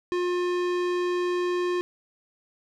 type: tone with low-pass filter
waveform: square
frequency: 356.2 Hz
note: F4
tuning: 34 cents sharp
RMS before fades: -26 dBFS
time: 0.12-1.81 s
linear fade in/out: 0 ms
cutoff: 4200 Hz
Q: 0.58
effects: none